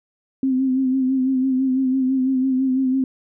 sine tone with vibrato, 261.6 Hz, C4, in tune, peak -16 dBFS, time 0.43-3.04 s, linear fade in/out 2 ms, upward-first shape sine, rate 6 Hz, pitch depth 41 cents each way, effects none

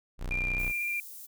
40% pulse tone, 30.87 Hz, B0, in tune, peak -31 dBFS, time 0.18-0.73 s, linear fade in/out 50 ms
sine tone with vibrato, 2388 Hz, D7, 28 cents sharp, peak -29 dBFS, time 0.31-1 s, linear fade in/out 2 ms, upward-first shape square, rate 16 Hz, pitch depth 10 cents each way
white high-pass noise, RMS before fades -45 dBFS, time 0.58-1.27 s, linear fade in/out 20 ms, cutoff 9400 Hz, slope 12 dB/octave
effects none

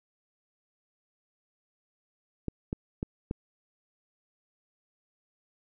clicks, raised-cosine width 3 ms, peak -18 dBFS, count 4, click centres 2.483 / 2.729 / 3.029 / 3.311 s, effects none

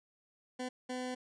20% pulse tone bursts at uneven times, 252.6 Hz, B3, 39 cents sharp, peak -32 dBFS, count 2, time 0.59-0.69 / 0.89-1.15 s, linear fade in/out 10 ms, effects resampled to 22050 Hz

